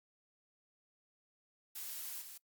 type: noise with level steps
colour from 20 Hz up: blue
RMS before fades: -44 / -50 dBFS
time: 1.75-2.38 s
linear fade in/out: 10 ms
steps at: 2.21 s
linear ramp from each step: 10 ms
effects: noise-tail reverb RT60 0.1 s tail -23 dB re dry + Opus 48 kbps